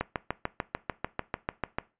click train, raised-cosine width 0.5 ms, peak -13 dBFS, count 13, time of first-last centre 0.01-1.785 s, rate 6.76 Hz, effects noise-tail reverb RT60 0.3 s tail -19 dB re dry + resampled to 8000 Hz

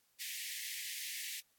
pink high-pass noise, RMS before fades -43 dBFS, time 0.19-1.41 s, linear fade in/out 20 ms, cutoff 1800 Hz, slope 96 dB/octave, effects white hiss -74 dBFS RMS until 1.58 s + AAC 64 kbps

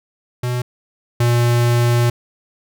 square tone pair in turn, 123.47 / 119.68 Hz, B2 / A#2, 0 / +46 cents, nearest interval minor second, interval 54 cents, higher first, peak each -19 / -13 dBFS, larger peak second, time 0.43-0.62 / 1.2-2.1 s, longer second, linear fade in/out 5 ms, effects none

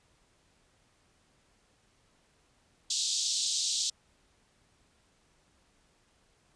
pink band-pass noise, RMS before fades -31 dBFS, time 2.9-3.9 s, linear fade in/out 5 ms, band 3500 to 8000 Hz, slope 48 dB/octave, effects pink hiss -68 dBFS RMS until 6.55 s + resampled to 22050 Hz

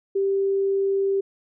sine tone, 392 Hz, G4, in tune, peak -19 dBFS, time 0.15-1.21 s, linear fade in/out 10 ms, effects none

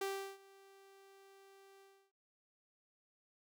sawtooth tone with ADSR envelope, 390.9 Hz, G4, 5 cents flat, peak -32 dBFS, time 0.01-2.12 s, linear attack 5 ms, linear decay 360 ms, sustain -24 dB, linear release 310 ms, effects none

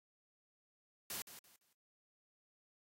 white noise with echo, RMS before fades -43 dBFS, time 1.1-1.22 s, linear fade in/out 2 ms, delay 170 ms, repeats 3, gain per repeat -11 dB, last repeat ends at 1.73 s, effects high-pass 80 Hz 12 dB/octave + AAC 48 kbps

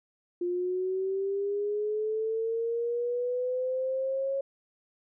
sine linear sweep, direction up, 350 to 549 Hz, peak -27 dBFS, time 0.41-4.41 s, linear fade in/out 5 ms, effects none

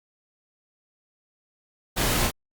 pink noise with echo, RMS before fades -25 dBFS, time 1.96-2.28 s, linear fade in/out 20 ms, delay 34 ms, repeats 1, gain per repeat -2 dB, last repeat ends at 2.314 s, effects Opus 48 kbps

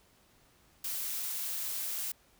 blue noise, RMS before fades -36 dBFS, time 0.84-2.12 s, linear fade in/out 5 ms, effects pink hiss -65 dBFS RMS until 2.39 s

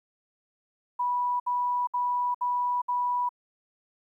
sine tone bursts, 981 Hz, B5, 12 cents flat, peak -24 dBFS, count 5, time 0.99-3.292 s, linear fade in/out 10 ms, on 410 ms, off 63 ms, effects 11-bit

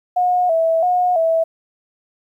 sine tone with vibrato, 687 Hz, F5, 29 cents flat, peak -13 dBFS, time 0.16-1.44 s, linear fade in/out 10 ms, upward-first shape square, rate 1.5 Hz, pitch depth 86 cents each way, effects 9-bit

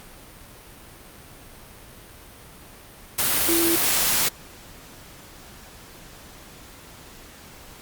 sine tone in noise, 336 Hz, E4, 33 cents sharp, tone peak -21 dBFS, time 3.48-3.76 s, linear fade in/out 10 ms, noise white, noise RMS -21 dBFS, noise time 3.18-4.29 s, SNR -3 dB, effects pink hiss -45 dBFS RMS until 7.81 s + Opus 48 kbps

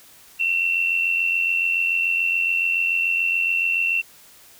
sine tone pair together, 2637 / 2724 Hz, E7 / F7, 0 / -44 cents, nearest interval minor second, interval 56 cents, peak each -26 / -19 dBFS, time 0.39-4.02 s, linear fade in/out 20 ms, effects white hiss -49 dBFS RMS until 4.59 s

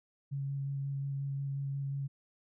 sine tone with vibrato, 138.59 Hz, C#3, in tune, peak -33 dBFS, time 0.31-2.08 s, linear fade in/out 20 ms, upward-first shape square, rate 5.6 Hz, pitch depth 9 cents each way, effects none

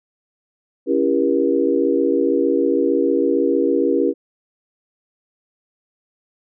sine chord, C# diminished seventh, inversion none, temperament just, 277.2 / 332.6 / 399.1 / 479 Hz, C#4 / E4 / G4 / Bb4, 0 / +16 / +31 / +47 cents, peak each -20 dBFS, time 0.86-4.14 s, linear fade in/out 50 ms, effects none

